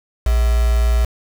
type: tone with quantisation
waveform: sine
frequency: 58.27 Hz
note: A#1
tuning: in tune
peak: -12 dBFS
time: 0.26-1.05 s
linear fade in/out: 5 ms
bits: 4
effects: none